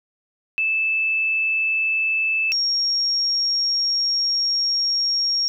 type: tone pair in turn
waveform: sine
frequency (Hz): 2628 / 5569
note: E7 / F8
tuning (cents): -6 / -6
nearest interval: octave + minor second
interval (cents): 1300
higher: second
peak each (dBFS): -18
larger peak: neither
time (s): 0.58-2.52 / 2.52-5.48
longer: second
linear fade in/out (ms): 0
effects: none